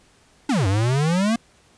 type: exponential two-way sweep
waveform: square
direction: down then up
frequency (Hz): 310 to 92.5 to 237.3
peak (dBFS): -18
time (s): 0.49-1.36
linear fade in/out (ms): 5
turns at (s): 0.67
effects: pink hiss -56 dBFS RMS until 1.77 s + resampled to 22050 Hz